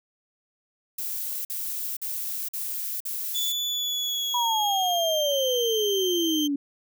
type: noise bursts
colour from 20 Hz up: violet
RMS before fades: -31 dBFS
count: 5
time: 0.98-3.522 s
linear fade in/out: 5 ms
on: 470 ms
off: 48 ms
type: tone with pitch glide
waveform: 35% pulse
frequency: 3463 to 3139 Hz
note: A7 to G7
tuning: -28 to +2 cents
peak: -24 dBFS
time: 3.34-6.48 s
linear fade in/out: 20 ms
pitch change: -170 cents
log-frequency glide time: 3.68-5.34 s
type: exponential sweep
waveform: sine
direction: down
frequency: 987.8 to 277.2 Hz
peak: -23 dBFS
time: 4.34-6.56 s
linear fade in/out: 5 ms
effects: none